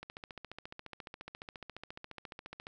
click train, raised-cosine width 0.3 ms, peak -28 dBFS, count 39, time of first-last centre 0.03-2.669 s, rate 14.4 Hz, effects none

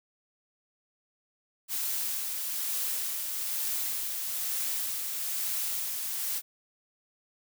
blue noise with tremolo, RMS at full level -31 dBFS, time 1.68-6.42 s, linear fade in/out 50 ms, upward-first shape sine, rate 1.1 Hz, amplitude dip 30%, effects none

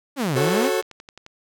sawtooth exponential two-way sweep, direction down then up, 300 to 124.2 to 300 Hz, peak -17 dBFS, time 0.16-0.71 s, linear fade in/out 50 ms, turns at 0.36 s
40% pulse chord, F# minor, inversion none, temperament equal with one note detuned, 370 / 440 / 544.2 Hz, F#4 / A4 / C#5, 0 / 0 / -32 cents, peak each -23 / -23 / -25 dBFS, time 0.35-0.82 s, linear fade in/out 20 ms
click train, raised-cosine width 0.2 ms, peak -24 dBFS, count 8, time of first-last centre 0.65-1.264 s, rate 11.4 Hz
effects none

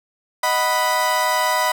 30% pulse chord, B major, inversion first, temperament equal, 622.3 / 740 / 987.8 Hz, D#5 / F#5 / B5, 0 / 0 / 0 cents, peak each -21 / -22 / -16 dBFS, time 0.43-1.72 s, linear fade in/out 5 ms, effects none

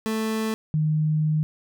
30% pulse / sine tone pair in turn, 220 / 154.27 Hz, A3 / D#3, 0 / -14 cents, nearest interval tritone, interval 614 cents, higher first, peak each -21 / -19 dBFS, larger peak second, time 0.06-0.54 / 0.74-1.43 s, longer second, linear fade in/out 0 ms, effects none

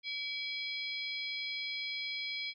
harmonic tone with a mistuned harmonic, 829 Hz, G#5, 3 cents flat, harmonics 3 / 4 / 5 / 6, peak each -39 / -41 / -43 / -45 dBFS, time 0.03-2.54 s, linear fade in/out 50 ms, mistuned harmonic 3, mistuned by -140 cents, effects none

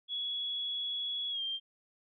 sine tone with pitch glide, 3367 to 3178 Hz, G#7 to G7, +23 to +23 cents, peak -33 dBFS, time 0.08-1.6 s, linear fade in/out 50 ms, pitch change -100 cents, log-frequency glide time 1.3-1.42 s, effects none

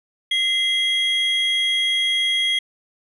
triangle tone pair together, 2058 / 3279 Hz, C7 / G#7, -29 / -23 cents, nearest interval minor sixth, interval 806 cents, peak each -22 / -17 dBFS, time 0.31-2.59 s, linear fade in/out 5 ms, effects resampled to 24000 Hz

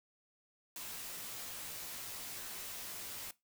white noise with comb filter, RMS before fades -45 dBFS, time 0.76-3.31 s, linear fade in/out 2 ms, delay 15 ms, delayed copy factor -0.75, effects noise-tail reverb RT60 0.2 s tail -19 dB re dry

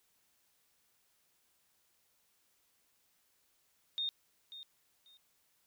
sine tone with echo, 3679 Hz, A#7, 24 cents flat, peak -33 dBFS, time 3.98-4.09 s, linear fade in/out 0 ms, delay 540 ms, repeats 2, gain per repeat -13 dB, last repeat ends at 5.17 s, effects white hiss -74 dBFS RMS until 5.66 s

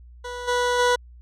20% pulse tone with level steps, 490.2 Hz, B4, 13 cents flat, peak -26 / -15 / -12 dBFS, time 0.24-0.96 s, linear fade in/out 10 ms, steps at 0.47 / 0.78 s, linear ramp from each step 20 ms, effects added 60 Hz sine -43 dBFS peak until 1.21 s + low-pass 7000 Hz 12 dB/octave

